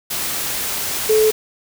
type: tone in noise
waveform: sine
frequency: 433.8 Hz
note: A4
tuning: 25 cents flat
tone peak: -11 dBFS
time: 1.09-1.31 s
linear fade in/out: 10 ms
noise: white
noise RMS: -23 dBFS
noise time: 0.1-1.32 s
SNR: +9 dB
effects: none